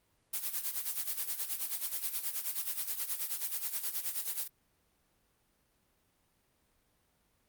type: noise with tremolo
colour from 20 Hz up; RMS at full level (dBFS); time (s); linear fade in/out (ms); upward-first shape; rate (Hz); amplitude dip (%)
blue; -33; 0.33-4.48; 10; sine; 9.4; 75
effects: pink hiss -73 dBFS RMS until 7.48 s + Opus 32 kbps